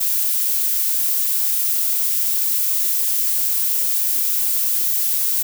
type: noise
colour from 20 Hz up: violet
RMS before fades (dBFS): -19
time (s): 0-5.43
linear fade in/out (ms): 10
effects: none